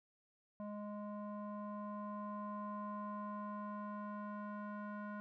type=tone with low-pass filter sweep; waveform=square; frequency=207.7 Hz; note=G#3; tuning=in tune; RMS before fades=-45 dBFS; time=0.6-5.2 s; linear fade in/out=0 ms; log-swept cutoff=850 to 1300 Hz; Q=5.1; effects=none